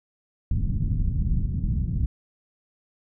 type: low-pass noise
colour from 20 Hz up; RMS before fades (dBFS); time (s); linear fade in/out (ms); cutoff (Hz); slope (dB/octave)
pink; -24; 0.51-2.06; 2; 180; 24
effects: none